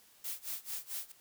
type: noise with tremolo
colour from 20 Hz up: blue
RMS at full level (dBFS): -38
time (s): 0.24-1.12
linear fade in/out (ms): 5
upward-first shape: sine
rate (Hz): 4.5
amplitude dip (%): 95
effects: white hiss -63 dBFS RMS until 1.2 s